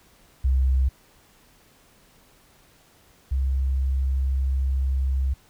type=tone pair in turn; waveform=sine; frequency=65.41 / 66.51 Hz; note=C2 / C2; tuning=0 / +29 cents; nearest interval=unison; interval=29 cents; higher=second; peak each=-17 / -20 dBFS; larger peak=first; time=0.44-0.89 / 3.31-5.34 s; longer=second; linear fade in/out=10 ms; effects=pink hiss -57 dBFS RMS until 5.49 s